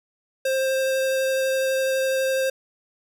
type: tone with vibrato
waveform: square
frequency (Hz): 529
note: C5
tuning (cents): +19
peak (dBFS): -21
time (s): 0.45-2.5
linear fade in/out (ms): 5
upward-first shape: sine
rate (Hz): 12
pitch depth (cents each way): 8
effects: none